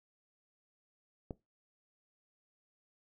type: click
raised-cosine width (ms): 2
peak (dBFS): -26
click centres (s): 1.308
effects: noise-tail reverb RT60 0.2 s tail -19 dB re dry